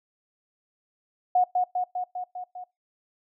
sine tone with echo, 727 Hz, F#5, 31 cents flat, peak -17 dBFS, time 1.35-1.44 s, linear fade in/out 5 ms, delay 200 ms, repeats 6, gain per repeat -3 dB, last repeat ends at 2.64 s, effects noise-tail reverb RT60 0.2 s tail -22 dB re dry

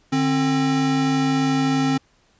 square tone pair together, 149.46 / 266.3 Hz, D3 / C4, +31 / +31 cents, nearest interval minor seventh, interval 1000 cents, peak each -25 / -19 dBFS, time 0.12-1.98 s, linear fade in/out 10 ms, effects pink hiss -60 dBFS RMS until 2.39 s + resampled to 16000 Hz

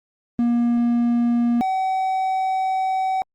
triangle tone pair in turn, 237.6 / 758.7 Hz, A#3 / F#5, +33 / +43 cents, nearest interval octave + minor sixth, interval 2010 cents, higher second, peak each -14 / -17 dBFS, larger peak first, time 0.39-1.61 / 1.61-3.22 s, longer second, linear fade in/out 0 ms, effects Opus 24 kbps

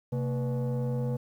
sine tone with frequency modulation, 130.81 Hz, C3, in tune, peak -25 dBFS, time 0.12-1.17 s, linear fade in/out 10 ms, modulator 361 Hz, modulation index 0.85, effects tanh soft clip ceiling -25 dBFS + 10-bit

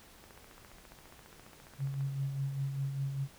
click train, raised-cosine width 0.5 ms, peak -38 dBFS, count 27, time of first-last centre 0.24-2.009 s, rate 14.7 Hz
sine tone with tremolo, 137.3 Hz, C#3, 16 cents flat, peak -30 dBFS, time 1.78-3.28 s, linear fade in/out 50 ms, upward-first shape sine, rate 5 Hz, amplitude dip 50%
effects pink hiss -57 dBFS RMS until 3.38 s

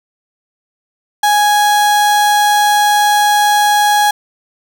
35% pulse tone, 830.6 Hz, G#5, in tune, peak -7 dBFS, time 1.23-4.11 s, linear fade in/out 5 ms, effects none

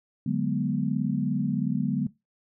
sine chord, G# half-diminished seventh, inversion second, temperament equal with one note detuned, 146.83 / 185 / 207.7 / 244.5 Hz, D3 / F#3 / G#3 / B3, 0 / 0 / 0 / -17 cents, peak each -29 dBFS, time 0.26-2.07 s, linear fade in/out 5 ms, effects noise-tail reverb RT60 0.2 s tail -19 dB re dry

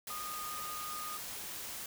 sine tone in noise, 1230 Hz, D#6, 20 cents flat, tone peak -41 dBFS, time 0.1-1.17 s, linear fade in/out 2 ms, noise white, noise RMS -43 dBFS, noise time 0.07-1.86 s, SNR -1 dB, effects none

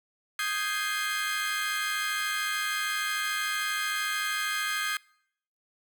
30% pulse chord, Ab major seventh, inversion second, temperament equal, 1244.5 / 1568 / 1661.2 / 2093 Hz, Eb6 / G6 / Ab6 / C7, 0 / 0 / 0 / 0 cents, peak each -31 dBFS, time 0.39-4.97 s, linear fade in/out 2 ms, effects noise-tail reverb RT60 0.7 s tail -25 dB re dry

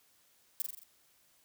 violet noise with echo, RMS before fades -33 dBFS, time 0.6-0.62 s, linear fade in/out 0 ms, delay 43 ms, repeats 5, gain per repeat -4 dB, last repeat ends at 0.835 s, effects white hiss -68 dBFS RMS until 1.44 s

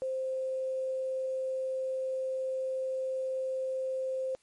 sine tone with quantisation, 523.3 Hz, C5, in tune, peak -30 dBFS, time 0.02-4.35 s, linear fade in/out 0 ms, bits 10, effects white hiss -68 dBFS RMS until 4.42 s + MP3 48 kbps

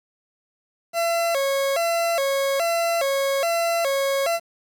40% pulse tone with vibrato, 609 Hz, D#5, 37 cents flat, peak -19 dBFS, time 0.93-4.4 s, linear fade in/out 50 ms, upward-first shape square, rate 1.2 Hz, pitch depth 180 cents each way, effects 8-bit

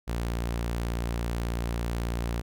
sawtooth tone, 58.27 Hz, A#1, in tune, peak -24 dBFS, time 0.07-2.42 s, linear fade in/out 20 ms, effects none

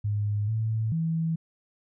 sine tone with pitch steps, 103.8 / 110.8 / 163.1 Hz, G#2 / A2 / E3, 0 / +13 / -18 cents, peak -24 dBFS, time 0.04-1.36 s, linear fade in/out 10 ms, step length 440 ms, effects none

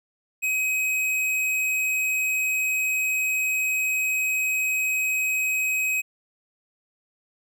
sine tone with tanh clipping, 2532 Hz, D#7, 30 cents sharp, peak -23 dBFS, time 0.42-6.02 s, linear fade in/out 20 ms, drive 18 dB, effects none

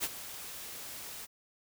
white noise with ADSR envelope, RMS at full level -31 dBFS, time 0-1.27 s, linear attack 39 ms, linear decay 39 ms, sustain -13 dB, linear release 32 ms, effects none

